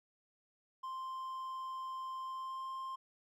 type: tone with pitch glide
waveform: triangle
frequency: 1046.5 to 1055 Hz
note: C6 to C6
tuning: 0 to +14 cents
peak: -38 dBFS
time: 0.83-2.96 s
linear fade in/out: 10 ms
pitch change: +14 cents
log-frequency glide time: 2.2-2.7 s
effects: none